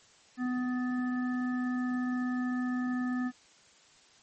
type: harmonic tone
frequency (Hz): 250.2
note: B3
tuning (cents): +23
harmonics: 1 / 3 / 5 / 7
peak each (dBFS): -29 / -45 / -44 / -42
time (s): 0.37-3.32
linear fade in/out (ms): 50
effects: white hiss -60 dBFS RMS until 4.22 s + MP3 32 kbps